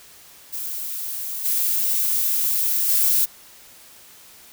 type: noise with level steps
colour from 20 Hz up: violet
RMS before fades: -29 / -21 / -18 dBFS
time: 0.52-3.26 s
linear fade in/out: 20 ms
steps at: 1.44 / 2.88 s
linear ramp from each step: 20 ms
effects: white hiss -47 dBFS RMS until 4.52 s